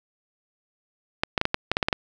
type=clicks; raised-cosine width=0.3 ms; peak=-5 dBFS; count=10; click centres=1.235 / 1.378 / 1.414 / 1.454 / 1.544 / 1.716 / 1.769 / 1.828 / 1.885 / 1.928 s; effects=none